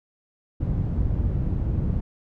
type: low-pass noise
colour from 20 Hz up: white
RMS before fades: -24 dBFS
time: 0.6-2.01 s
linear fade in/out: 10 ms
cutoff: 110 Hz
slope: 12 dB/octave
effects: none